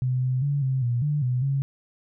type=tone with pitch steps; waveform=sine; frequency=127.4 / 128.2 / 142.5 / 131.8 / 120.4 / 147.8 / 125.2 / 137.6 Hz; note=C3 / C3 / C#3 / C3 / B2 / D3 / B2 / C#3; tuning=-46 / -35 / +48 / +13 / -44 / +11 / +24 / -12 cents; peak=-21 dBFS; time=0.02-1.62 s; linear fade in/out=0 ms; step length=200 ms; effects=none